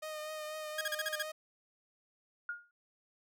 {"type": "tone with vibrato", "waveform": "sawtooth", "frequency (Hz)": 616, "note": "D#5", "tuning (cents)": -17, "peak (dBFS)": -36, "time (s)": [0.02, 1.32], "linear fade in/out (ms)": 10, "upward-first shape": "triangle", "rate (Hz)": 4.1, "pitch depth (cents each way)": 26}
{"type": "tone bursts", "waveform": "sawtooth", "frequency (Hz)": 1640, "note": "G#6", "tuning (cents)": -22, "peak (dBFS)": -29, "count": 7, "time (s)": [0.78, 1.226], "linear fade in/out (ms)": 5, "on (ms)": 32, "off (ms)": 37}
{"type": "tone with exponential decay", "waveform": "sine", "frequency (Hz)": 1426, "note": "F6", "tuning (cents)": 36, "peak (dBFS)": -33, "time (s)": [2.49, 2.71], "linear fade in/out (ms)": 2, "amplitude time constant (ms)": 46}
{"effects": []}